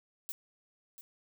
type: noise with echo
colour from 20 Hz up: violet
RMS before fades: -39 dBFS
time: 0.29-0.32 s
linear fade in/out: 0 ms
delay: 690 ms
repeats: 1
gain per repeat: -11 dB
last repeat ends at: 1.01 s
effects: none